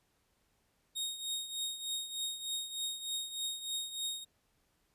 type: tone with tremolo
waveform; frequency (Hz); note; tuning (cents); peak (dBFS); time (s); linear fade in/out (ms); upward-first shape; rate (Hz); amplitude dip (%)
sawtooth; 3732; A#7; +1; -30; 0.95-4.25; 20; triangle; 3.3; 75
effects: pink hiss -75 dBFS RMS until 4.94 s + resampled to 32000 Hz